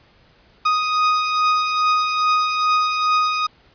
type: beating tone pair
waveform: 40% pulse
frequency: 1244.5 / 1246.9 Hz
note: D#6 / D#6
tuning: 0 / +3 cents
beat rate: 2.4 Hz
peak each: -24 / -16 dBFS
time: 0.65-3.47 s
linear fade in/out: 10 ms
effects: pink hiss -54 dBFS RMS until 3.74 s + resampled to 11025 Hz